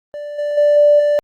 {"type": "tone with level steps", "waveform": "triangle", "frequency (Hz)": 587.3, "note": "D5", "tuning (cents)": 0, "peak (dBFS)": [-23, -15, -6, -3, -9], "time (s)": [0.14, 1.19], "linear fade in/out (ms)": 0, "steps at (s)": [0.38, 0.57, 0.76, 0.99], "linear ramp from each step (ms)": 10, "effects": ["tanh soft clip ceiling -5 dBFS", "Opus 32 kbps"]}